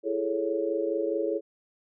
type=chord; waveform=sine; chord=A major seventh; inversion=second; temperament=equal with one note detuned; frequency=334.6 / 415.3 / 440 / 554.4 Hz; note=E4 / G#4 / A4 / C#5; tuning=+26 / 0 / 0 / 0 cents; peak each=-31 dBFS; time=0.03-1.41 s; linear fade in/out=50 ms; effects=none